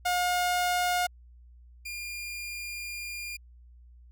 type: tone pair in turn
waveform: sawtooth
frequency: 716 / 2408 Hz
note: F5 / D7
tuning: +43 / +43 cents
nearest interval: octave + major sixth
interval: 2100 cents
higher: second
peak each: -21 / -32 dBFS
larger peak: first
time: 0.05-1.07 / 1.85-3.37 s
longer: second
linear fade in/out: 10 ms
effects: added 60 Hz sine -50 dBFS peak until 4.11 s